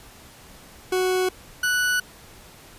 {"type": "tone pair in turn", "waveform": "40% pulse", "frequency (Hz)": [370, 1480], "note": ["F#4", "F#6"], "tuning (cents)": [0, 0], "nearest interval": "2 octaves", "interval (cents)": 2400, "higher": "second", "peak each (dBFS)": -19, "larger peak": "neither", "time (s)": [[0.92, 1.29], [1.63, 2]], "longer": "neither", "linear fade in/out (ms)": 5, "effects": ["pink hiss -47 dBFS RMS until 2.78 s", "resampled to 32000 Hz"]}